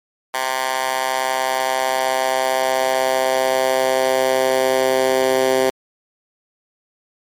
10% pulse tone with high-pass filter sweep, 130.81 Hz, C3, in tune, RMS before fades -18 dBFS, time 0.34-5.7 s, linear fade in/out 2 ms, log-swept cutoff 1000 to 400 Hz, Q 1.8, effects MP3 64 kbps

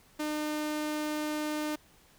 sawtooth tone, 302.9 Hz, D#4, 46 cents flat, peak -27 dBFS, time 0.19-1.76 s, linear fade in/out 10 ms, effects pink hiss -61 dBFS RMS until 2.18 s

